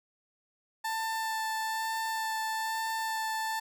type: tone with vibrato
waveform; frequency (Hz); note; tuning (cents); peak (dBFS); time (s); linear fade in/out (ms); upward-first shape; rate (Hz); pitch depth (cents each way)
30% pulse; 887; A5; +14; -28; 0.84-3.6; 10; sine; 1.1; 10
effects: none